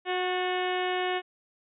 harmonic tone with a mistuned harmonic, 365.8 Hz, F#4, 20 cents flat, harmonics 1 / 2 / 3 / 4 / 5 / 6 / 7 / 8 / 9 / 10, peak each -30 / -31 / -38 / -41 / -36 / -38 / -43 / -38 / -46 / -47 dBFS, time 0.05-1.22 s, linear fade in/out 50 ms, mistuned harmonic 5, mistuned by -39 cents, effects none

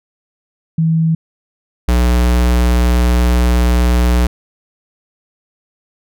sine / square tone pair in turn, 162 / 60.55 Hz, E3 / B1, -30 / -34 cents, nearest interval octave + perfect fourth, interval 1704 cents, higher first, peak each -10 dBFS, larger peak neither, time 0.78-1.15 / 1.88-4.27 s, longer second, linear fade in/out 5 ms, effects none

